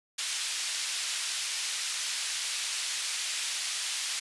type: band-pass noise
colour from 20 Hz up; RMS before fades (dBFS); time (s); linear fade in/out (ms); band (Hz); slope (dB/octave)
pink; -33; 0.18-4.2; 10; 2800 to 9800; 12
effects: resampled to 24000 Hz